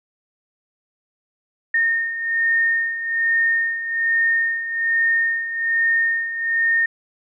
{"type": "beating tone pair", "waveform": "sine", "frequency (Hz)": [1832, 1833.2], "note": ["A#6", "A#6"], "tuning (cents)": [-31, -29], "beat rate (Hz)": 1.2, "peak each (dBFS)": [-24, -18], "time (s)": [1.74, 6.86], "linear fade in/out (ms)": 5, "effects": []}